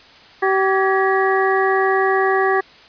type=harmonic tone with a mistuned harmonic; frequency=384.2 Hz; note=G4; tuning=35 cents flat; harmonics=1 / 2 / 3 / 4 / 5; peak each=-17 / -20 / -22 / -23 / -24 dBFS; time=0.42-2.61 s; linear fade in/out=10 ms; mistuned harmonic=4; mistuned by=+140 cents; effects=white hiss -45 dBFS RMS until 2.88 s + resampled to 11025 Hz